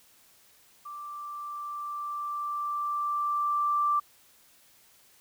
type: tone with level ramp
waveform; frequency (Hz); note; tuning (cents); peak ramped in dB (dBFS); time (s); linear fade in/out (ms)
sine; 1174.7; D6; 0; -38 to -22; 0.85-4; 10
effects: white hiss -60 dBFS RMS until 5.2 s